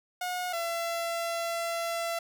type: tone pair in turn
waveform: sawtooth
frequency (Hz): 723 / 675.1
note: F#5 / E5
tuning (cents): -40 / +41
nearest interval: minor second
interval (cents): 119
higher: first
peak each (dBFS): -27 / -26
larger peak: second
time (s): 0.21-0.53 / 0.53-2.19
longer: second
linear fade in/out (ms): 5
effects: none